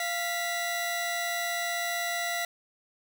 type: tone pair together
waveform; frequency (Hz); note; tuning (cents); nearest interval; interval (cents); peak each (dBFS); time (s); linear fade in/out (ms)
sawtooth; 693 / 1963.2; F5 / B6; -14 / -11; octave + tritone; 1803; -28; 0-2.45; 2
effects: 10-bit